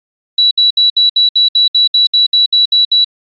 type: tone bursts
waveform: sine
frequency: 3928 Hz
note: B7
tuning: 10 cents flat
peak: -6 dBFS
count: 14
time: 0.38-3.045 s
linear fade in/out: 5 ms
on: 130 ms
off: 65 ms
effects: AAC 48 kbps